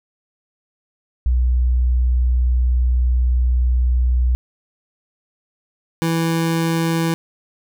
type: tone pair in turn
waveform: sine / 25% pulse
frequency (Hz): 61.74 / 164.83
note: B1 / E3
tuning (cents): 0 / 0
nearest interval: octave + perfect fourth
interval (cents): 1700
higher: second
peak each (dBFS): -13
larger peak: neither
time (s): 1.26-4.35 / 6.02-7.14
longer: first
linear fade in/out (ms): 0
effects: none